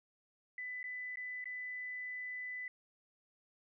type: tone with dropouts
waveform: sine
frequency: 1998 Hz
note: B6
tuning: 20 cents sharp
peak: -40 dBFS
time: 0.58-2.68 s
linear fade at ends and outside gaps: 2 ms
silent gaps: 0.83-0.84 / 1.158-1.171 / 1.442-1.456 s
effects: none